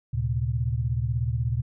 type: tone cluster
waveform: sine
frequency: 73.6 / 115.1 / 131.5 Hz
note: D2 / A#2 / C3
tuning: +4 / -22 / +9 cents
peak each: -30 / -25 / -30 dBFS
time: 0.13-1.62 s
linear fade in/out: 10 ms
effects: none